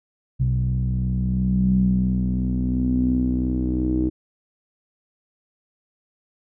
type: tone with low-pass filter sweep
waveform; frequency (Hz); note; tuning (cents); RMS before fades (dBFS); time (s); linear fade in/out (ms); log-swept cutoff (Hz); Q
sawtooth; 62.9; B1; +32; -21; 0.39-4.1; 20; 140 to 320; 9.2
effects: none